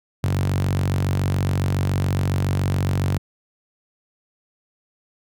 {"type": "tone with high-pass filter", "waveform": "sawtooth", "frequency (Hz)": 47.16, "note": "F#1", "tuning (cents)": 34, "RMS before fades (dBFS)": -21, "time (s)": [0.23, 3.18], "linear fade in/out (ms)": 10, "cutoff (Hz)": 110, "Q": 6.3, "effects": []}